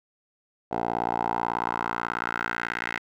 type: tone with band-pass filter sweep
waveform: 10% pulse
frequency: 58.27 Hz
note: A#1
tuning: in tune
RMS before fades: -29 dBFS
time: 0.71-2.99 s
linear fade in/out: 10 ms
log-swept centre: 660 to 1900 Hz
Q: 3
effects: none